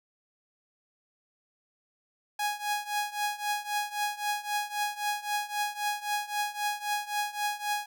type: tone with tremolo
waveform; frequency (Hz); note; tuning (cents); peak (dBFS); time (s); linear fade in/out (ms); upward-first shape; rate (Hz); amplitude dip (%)
sawtooth; 830; G#5; -1; -22; 2.39-7.86; 5; triangle; 3.8; 90
effects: none